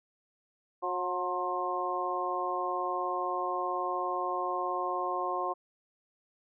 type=harmonic tone with a mistuned harmonic; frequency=181.1 Hz; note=F#3; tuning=37 cents flat; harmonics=2 / 3 / 4 / 5 / 6; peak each=-37 / -38 / -35 / -39 / -33 dBFS; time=0.82-5.54 s; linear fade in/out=20 ms; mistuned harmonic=6; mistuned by=-39 cents; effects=none